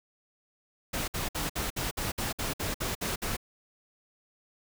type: noise bursts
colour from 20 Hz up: pink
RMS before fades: -32 dBFS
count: 12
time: 0.93-3.368 s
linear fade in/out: 10 ms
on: 150 ms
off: 58 ms
effects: none